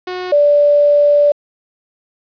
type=tone pair in turn; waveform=sawtooth / sine; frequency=364.6 / 582.8 Hz; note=F#4 / D5; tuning=-25 / -13 cents; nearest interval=minor sixth; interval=812 cents; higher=second; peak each=-17 / -7 dBFS; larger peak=second; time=0.07-0.32 / 0.32-1.32 s; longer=second; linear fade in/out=5 ms; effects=resampled to 11025 Hz + 7-bit